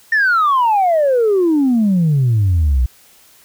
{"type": "exponential sweep", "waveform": "sine", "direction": "down", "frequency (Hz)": [1832, 58.9], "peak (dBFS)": -9, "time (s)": [0.12, 2.86], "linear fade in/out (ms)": 5, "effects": ["tanh soft clip ceiling -8 dBFS", "white hiss -48 dBFS RMS until 3.44 s"]}